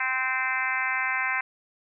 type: harmonic tone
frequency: 259.6 Hz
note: C4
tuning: 13 cents flat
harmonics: 3 / 4 / 5 / 6 / 7 / 8 / 9 / 10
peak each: -36 / -32 / -38 / -30 / -33 / -29 / -34 / -37 dBFS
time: 0-1.41 s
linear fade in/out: 5 ms
effects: none